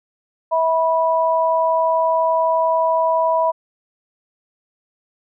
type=tone pair together; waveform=sine; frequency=649 / 980.6 Hz; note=E5 / B5; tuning=-27 / -13 cents; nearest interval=perfect fifth; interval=714 cents; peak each=-17 dBFS; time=0.51-3.52 s; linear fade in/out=20 ms; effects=none